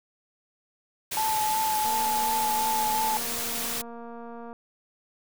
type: noise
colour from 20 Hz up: white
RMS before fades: -31 dBFS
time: 1.11-3.82 s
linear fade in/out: 10 ms
type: tone with vibrato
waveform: sine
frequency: 869 Hz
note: A5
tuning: 22 cents flat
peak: -24 dBFS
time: 1.17-3.17 s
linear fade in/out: 0 ms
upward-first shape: sine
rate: 2.8 Hz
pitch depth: 22 cents each way
type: click train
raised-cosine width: 1 ms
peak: -29 dBFS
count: 628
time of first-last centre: 1.85-4.529 s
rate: 234 Hz
effects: none